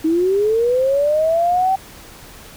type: linear sweep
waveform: sine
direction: up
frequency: 311.1 to 775 Hz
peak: -13 dBFS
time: 0.04-1.76 s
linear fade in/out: 10 ms
effects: pink hiss -40 dBFS RMS until 2.56 s